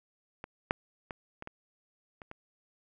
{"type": "clicks", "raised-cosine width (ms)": 0.5, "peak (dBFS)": [-25, -11, -23, -26, -26, -30, -28], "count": 7, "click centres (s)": [0.441, 0.709, 1.108, 1.424, 1.474, 2.218, 2.314], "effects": []}